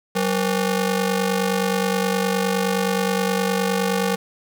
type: ring-modulated tone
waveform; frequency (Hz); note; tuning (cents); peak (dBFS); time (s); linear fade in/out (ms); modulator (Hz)
sawtooth; 329.6; E4; 0; -12; 0.15-4.16; 10; 140
effects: none